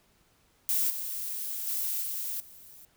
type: noise with level steps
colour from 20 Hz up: violet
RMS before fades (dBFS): -27 / -35 / -31 / -34 / -51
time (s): 0.69-2.85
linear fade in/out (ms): 0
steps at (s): 0.9 / 1.67 / 2.02 / 2.4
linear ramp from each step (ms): 2
effects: pink hiss -66 dBFS RMS until 2.96 s